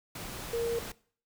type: tone in noise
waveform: sine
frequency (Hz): 466.2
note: A#4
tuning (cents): 0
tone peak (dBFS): -28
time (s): 0.53-0.79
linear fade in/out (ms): 5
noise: pink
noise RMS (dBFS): -41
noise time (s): 0.15-0.92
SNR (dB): +10
effects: noise-tail reverb RT60 0.5 s tail -21 dB re dry